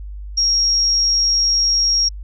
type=tone; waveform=sine; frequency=5590 Hz; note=F8; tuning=1 cent sharp; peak=-13 dBFS; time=0.37-2.09 s; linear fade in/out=10 ms; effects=added 50 Hz sine -28 dBFS peak until 2.23 s